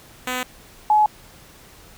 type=tone pair in turn; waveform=5% pulse / sine; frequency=252.4 / 849 Hz; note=B3 / G#5; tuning=+38 / +38 cents; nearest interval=octave + major sixth; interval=2100 cents; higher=second; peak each=-12 dBFS; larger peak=neither; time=0.27-0.43 / 0.9-1.06 s; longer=neither; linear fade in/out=2 ms; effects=pink hiss -47 dBFS RMS until 1.97 s